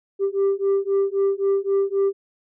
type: beating tone pair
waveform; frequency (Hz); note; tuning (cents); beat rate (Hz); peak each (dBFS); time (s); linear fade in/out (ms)
sine; 392 / 395.8; G4 / G4; 0 / +17; 3.8; -19; 0.19-2.13; 50
effects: tanh soft clip ceiling -15 dBFS